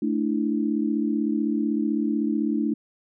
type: chord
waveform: sine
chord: A suspended fourth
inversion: none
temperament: equal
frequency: 220 / 293.7 / 329.6 Hz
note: A3 / D4 / E4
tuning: 0 / 0 / 0 cents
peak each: -25 / -25 / -28 dBFS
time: 0.02-2.74 s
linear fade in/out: 5 ms
effects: none